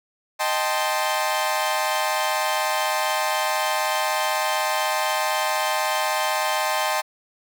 sawtooth chord, A half-diminished seventh, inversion second, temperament equal, 622.3 / 784 / 880 / 1046.5 Hz, Eb5 / G5 / A5 / C6, 0 / 0 / 0 / 0 cents, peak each -23 dBFS, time 0.39-7.02 s, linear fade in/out 20 ms, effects none

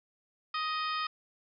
harmonic tone with a mistuned harmonic, 625 Hz, D#5, 8 cents sharp, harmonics 2 / 3 / 4 / 5 / 6 / 7 / 8, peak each -32 / -41 / -41 / -43 / -44 / -47 / -43 dBFS, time 0.54-1.07 s, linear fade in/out 5 ms, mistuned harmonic 6, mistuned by -35 cents, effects none

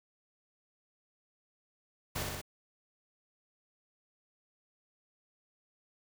pink noise with echo, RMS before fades -36 dBFS, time 2.15-2.23 s, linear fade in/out 10 ms, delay 62 ms, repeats 3, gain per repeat -2 dB, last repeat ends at 2.416 s, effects none

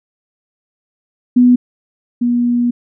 sine tone pair in turn, 246.9 / 241.1 Hz, B3 / B3, 0 / -41 cents, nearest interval unison, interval 41 cents, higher first, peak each -5 / -11 dBFS, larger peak first, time 1.36-1.56 / 2.21-2.71 s, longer second, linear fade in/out 10 ms, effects none

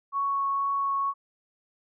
sine tone with vibrato, 1108.7 Hz, C#6, in tune, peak -24 dBFS, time 0.12-1.14 s, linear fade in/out 50 ms, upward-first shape triangle, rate 2.1 Hz, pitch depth 8 cents each way, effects none

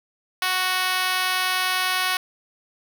5% pulse tone with high-pass filter, 370 Hz, F#4, in tune, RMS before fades -23 dBFS, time 0.42-2.17 s, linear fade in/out 2 ms, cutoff 920 Hz, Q 1.3, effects none

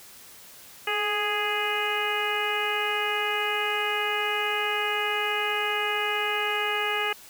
harmonic tone with a mistuned harmonic, 415.3 Hz, G#4, in tune, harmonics 1 / 2 / 3 / 4 / 5 / 6 / 7, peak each -32 / -32 / -32 / -32 / -32 / -32 / -32 dBFS, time 0.87-7.13 s, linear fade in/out 5 ms, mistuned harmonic 1, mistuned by +33 cents, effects white hiss -48 dBFS RMS until 7.29 s

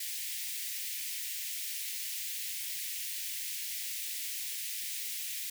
white high-pass noise, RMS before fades -38 dBFS, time 0-5.5 s, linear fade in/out 5 ms, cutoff 1900 Hz, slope 48 dB/octave, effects none

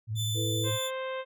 sine tone with vibrato, 110 Hz, A2, in tune, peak -29 dBFS, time 0.07-0.79 s, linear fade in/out 50 ms, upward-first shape sine, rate 15 Hz, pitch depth 61 cents each way
sawtooth tone, 3520 Hz, A7, in tune, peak -29 dBFS, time 0.15-0.91 s, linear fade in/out 50 ms
sine chord, E suspended fourth, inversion none, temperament equal, 329.6 / 440 / 493.9 Hz, E4 / A4 / B4, 0 / 0 / 0 cents, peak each -35 / -38 / -37 dBFS, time 0.34-0.72 s, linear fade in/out 50 ms
harmonic tone, 523.3 Hz, C5, in tune, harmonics 1 / 2 / 3 / 4 / 5 / 6 / 7, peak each -33 / -39 / -43 / -45 / -47 / -49 / -50 dBFS, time 0.63-1.25 s, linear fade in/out 50 ms
effects none

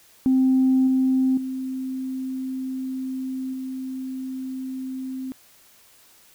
sine tone with level steps, 261.1 Hz, C4, 3 cents flat, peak -14 / -16 / -26 / -28 dBFS, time 0.26-5.32 s, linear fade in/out 0 ms, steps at 0.87 / 1.37 / 3.53 s, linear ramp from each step 5 ms, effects tanh soft clip ceiling -11 dBFS + white hiss -54 dBFS RMS until 6.34 s

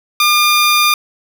15% pulse tone, 1205 Hz, D6, 44 cents sharp, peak -3 dBFS, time 0.2-0.94 s, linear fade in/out 2 ms, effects none

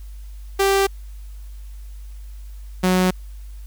sawtooth tone pair in turn, 392 / 183.93 Hz, G4 / F#3, 0 / -10 cents, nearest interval octave + minor second, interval 1310 cents, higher first, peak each -11 dBFS, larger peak neither, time 0.59-0.87 / 2.83-3.11 s, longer neither, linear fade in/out 10 ms, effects added 50 Hz sine -33 dBFS peak until 3.66 s + white hiss -55 dBFS RMS until 3.66 s

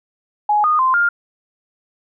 sine tone with pitch steps, 837 / 1230 / 1040 / 1406 Hz, G#5 / D#6 / C6 / F6, +13 / -20 / -11 / +11 cents, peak -12 dBFS, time 0.49-1.09 s, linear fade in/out 5 ms, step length 150 ms, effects none

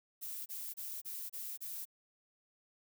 violet noise bursts, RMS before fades -43 dBFS, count 6, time 0.21-1.855 s, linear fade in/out 20 ms, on 250 ms, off 29 ms, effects none

